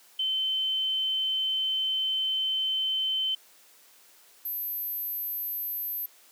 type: tone pair in turn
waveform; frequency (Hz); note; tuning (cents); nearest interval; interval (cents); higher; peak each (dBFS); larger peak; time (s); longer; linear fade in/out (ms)
sine; 3075 / 12300; G7 / G9; -34 / -34; 2 octaves; 2400; second; -25 / -30; first; 0.19-3.35 / 4.45-6.06; first; 5
effects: white hiss -57 dBFS RMS until 6.31 s + high-pass 300 Hz 12 dB/octave